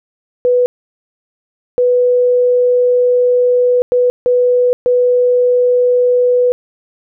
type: tone bursts at uneven times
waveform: sine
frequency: 493.9 Hz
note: B4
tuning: in tune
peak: -8 dBFS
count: 5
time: 0.45-0.66 / 1.78-3.82 / 3.92-4.1 / 4.26-4.73 / 4.86-6.52 s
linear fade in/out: 0 ms
effects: none